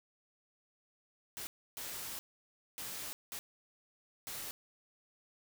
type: noise bursts at uneven times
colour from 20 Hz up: white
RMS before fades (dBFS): -43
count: 5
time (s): 1.37-1.47 / 1.77-2.19 / 2.78-3.13 / 3.32-3.39 / 4.27-4.51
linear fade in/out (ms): 0
effects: none